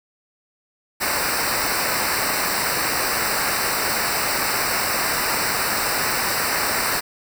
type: noise with comb filter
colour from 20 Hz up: pink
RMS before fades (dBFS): -22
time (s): 1-7.01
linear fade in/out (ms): 20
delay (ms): 0.3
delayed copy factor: -0.9
effects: none